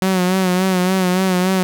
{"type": "tone with vibrato", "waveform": "sawtooth", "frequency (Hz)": 185, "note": "F#3", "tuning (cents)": 0, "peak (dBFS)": -10, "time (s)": [0.02, 1.63], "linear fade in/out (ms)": 0, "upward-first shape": "sine", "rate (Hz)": 3.5, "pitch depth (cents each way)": 50, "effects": []}